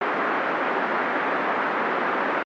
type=band-pass noise; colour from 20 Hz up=white; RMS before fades=-24 dBFS; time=0.01-2.43 s; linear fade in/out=5 ms; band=230 to 1700 Hz; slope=24 dB/octave; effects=MP3 48 kbps

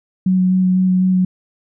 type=tone with vibrato; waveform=sine; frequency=185 Hz; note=F#3; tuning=in tune; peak=-11 dBFS; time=0.26-1.25 s; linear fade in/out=5 ms; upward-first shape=square; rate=4 Hz; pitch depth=9 cents each way; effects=none

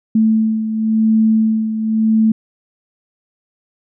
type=beating tone pair; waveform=sine; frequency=220 / 220.94 Hz; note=A3 / A3; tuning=0 / +7 cents; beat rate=0.94 Hz; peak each=-12 / -19 dBFS; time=0.15-2.32 s; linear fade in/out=5 ms; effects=none

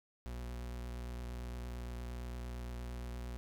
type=tone with vibrato; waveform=40% pulse; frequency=60.4 Hz; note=B1; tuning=38 cents flat; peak=-40 dBFS; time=0.26-3.37 s; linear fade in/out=0 ms; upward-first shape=triangle; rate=8.7 Hz; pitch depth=23 cents each way; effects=12-bit

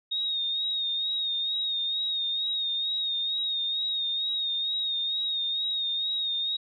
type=tone with vibrato; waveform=sine; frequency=3729 Hz; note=A#7; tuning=in tune; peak=-26 dBFS; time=0.11-6.57 s; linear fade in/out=10 ms; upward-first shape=sine; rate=2.2 Hz; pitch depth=44 cents each way; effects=none

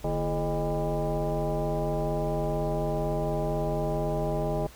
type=tone with frequency modulation; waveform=sine; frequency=233.1 Hz; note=A#3; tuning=in tune; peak=-25 dBFS; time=0.04-4.67 s; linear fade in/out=5 ms; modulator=191 Hz; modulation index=2.9; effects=added 60 Hz sine -47 dBFS peak until 4.75 s + pink hiss -51 dBFS RMS until 4.75 s

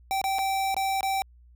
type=tone with dropouts; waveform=square; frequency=776 Hz; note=G5; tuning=18 cents flat; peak=-25 dBFS; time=0.11-1.22 s; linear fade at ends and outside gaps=0 ms; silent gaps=0.215-0.241 / 0.385-0.39 / 0.744-0.766 / 1.008-1.03 s; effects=added 60 Hz sine -51 dBFS peak until 1.55 s

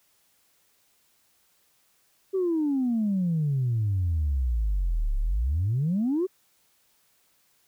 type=exponential two-way sweep; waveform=sine; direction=down then up; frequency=392 to 33.65 to 392 Hz; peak=-21 dBFS; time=2.33-6.27 s; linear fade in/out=20 ms; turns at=5.17 s; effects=tanh soft clip ceiling -19 dBFS + white hiss -66 dBFS RMS until 7.67 s

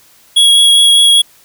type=tone with vibrato; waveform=square; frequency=3325 Hz; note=G#7; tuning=1 cent sharp; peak=-5 dBFS; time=0.36-1.22 s; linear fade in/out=10 ms; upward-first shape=sine; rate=5 Hz; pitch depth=10 cents each way; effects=white hiss -46 dBFS RMS until 1.44 s

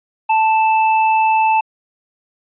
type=tone with hard clipping; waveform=triangle; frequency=880 Hz; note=A5; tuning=in tune; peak=-13 dBFS; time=0.29-1.61 s; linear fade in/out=10 ms; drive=18 dB; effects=resampled to 8000 Hz

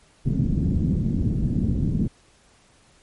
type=low-pass noise; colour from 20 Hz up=white; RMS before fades=-22 dBFS; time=0.25-2.08 s; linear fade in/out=10 ms; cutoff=230 Hz; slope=24 dB/octave; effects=pink hiss -57 dBFS RMS until 3.02 s + MP3 48 kbps

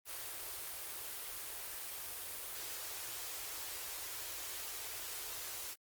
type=band-stop noise; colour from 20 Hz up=white; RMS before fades=-44 dBFS; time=0.05-5.76 s; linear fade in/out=50 ms; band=120 to 320 Hz; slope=48 dB/octave; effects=Opus 24 kbps

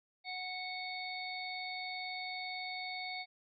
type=harmonic tone; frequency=738 Hz; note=F#5; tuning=5 cents flat; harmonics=1 / 3 / 5 / 6; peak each=-44 / -42 / -48 / -46 dBFS; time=0.24-3.26 s; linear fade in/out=50 ms; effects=none

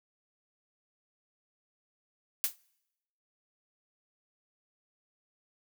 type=noise with exponential decay; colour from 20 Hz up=blue; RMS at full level=-25 dBFS; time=2.44-2.56 s; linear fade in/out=0 ms; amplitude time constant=25 ms; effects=noise-tail reverb RT60 0.9 s tail -26 dB re dry

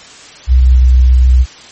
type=tone with pitch glide; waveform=sine; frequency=63.3 to 62.94 Hz; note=B1 to B1; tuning=+43 to +33 cents; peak=-3 dBFS; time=0.47-1.46 s; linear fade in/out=50 ms; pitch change=-10 cents; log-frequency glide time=0.6-0.79 s; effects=white hiss -35 dBFS RMS until 1.71 s + MP3 32 kbps

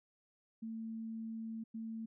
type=tone bursts at uneven times; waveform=sine; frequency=224.2 Hz; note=A3; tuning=33 cents sharp; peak=-40 dBFS; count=2; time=0.62-1.64 / 1.74-2.06 s; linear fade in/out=10 ms; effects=none

